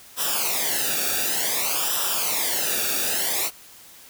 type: noise with flanger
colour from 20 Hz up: white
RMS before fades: -24 dBFS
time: 0.16-3.51 s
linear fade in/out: 50 ms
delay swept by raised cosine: 0.45 to 0.98 ms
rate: 0.55 Hz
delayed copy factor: -0.8
effects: white hiss -47 dBFS RMS until 4.09 s